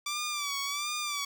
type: tone with vibrato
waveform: 10% pulse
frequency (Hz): 1162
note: D6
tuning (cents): -19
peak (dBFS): -23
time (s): 0.06-1.25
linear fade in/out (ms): 5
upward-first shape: sine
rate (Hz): 1.4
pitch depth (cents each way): 73
effects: none